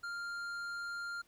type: tone with tanh clipping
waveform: triangle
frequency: 1396.9 Hz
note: F6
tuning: in tune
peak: -40 dBFS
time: 0.03-1.22 s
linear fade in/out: 10 ms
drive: 14 dB
effects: pink hiss -69 dBFS RMS until 1.27 s